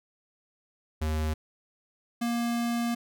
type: tone pair in turn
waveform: square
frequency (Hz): 77.78 / 235.8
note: D#2 / A#3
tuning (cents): 0 / +20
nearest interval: octave + perfect fifth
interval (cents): 1920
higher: second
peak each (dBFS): -27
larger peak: neither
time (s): 1.01-1.34 / 2.21-2.95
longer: second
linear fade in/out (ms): 10
effects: none